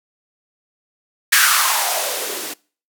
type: noise with band-pass filter sweep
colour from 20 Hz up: violet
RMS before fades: -18 dBFS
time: 1.32-2.54 s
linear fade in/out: 10 ms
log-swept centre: 1700 to 280 Hz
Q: 4.1
effects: noise-tail reverb RT60 0.4 s tail -24 dB re dry